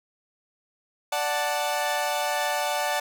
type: chord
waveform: sawtooth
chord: D major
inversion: none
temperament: equal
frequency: 587.3 / 740 / 880 Hz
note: D5 / F#5 / A5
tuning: 0 / 0 / 0 cents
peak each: -25 dBFS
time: 1.12-3 s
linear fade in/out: 5 ms
effects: none